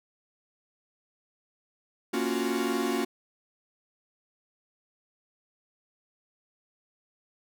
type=chord; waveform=45% pulse; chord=Gb major seventh; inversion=first; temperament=equal; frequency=233.1 / 277.2 / 349.2 / 370 Hz; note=Bb3 / Db4 / F4 / Gb4; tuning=0 / 0 / 0 / 0 cents; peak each=-32 dBFS; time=2.13-3.05 s; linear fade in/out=10 ms; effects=none